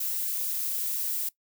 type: noise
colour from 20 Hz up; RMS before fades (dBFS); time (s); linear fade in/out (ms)
violet; -30; 0-1.29; 5
effects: noise-tail reverb RT60 0.1 s tail -20 dB re dry